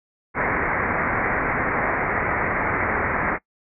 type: low-pass noise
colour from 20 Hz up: white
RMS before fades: -23 dBFS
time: 0.34-3.39 s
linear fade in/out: 50 ms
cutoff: 2200 Hz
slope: 96 dB/octave
effects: noise-tail reverb RT60 0.1 s tail -22 dB re dry